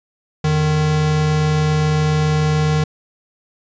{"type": "tone pair together", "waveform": "square", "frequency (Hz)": [86.04, 153.3], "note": ["F2", "D#3"], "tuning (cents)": [-25, -25], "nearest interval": "minor seventh", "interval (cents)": 1000, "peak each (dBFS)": [-25, -15], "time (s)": [0.44, 2.84], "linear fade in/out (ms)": 5, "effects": ["resampled to 16000 Hz"]}